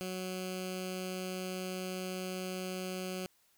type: tone with notch filter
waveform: 10% pulse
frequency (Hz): 185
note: F#3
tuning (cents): 0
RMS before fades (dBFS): -39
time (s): 0.01-3.26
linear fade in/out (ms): 0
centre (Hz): 950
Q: 0.92
effects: white hiss -70 dBFS RMS until 3.57 s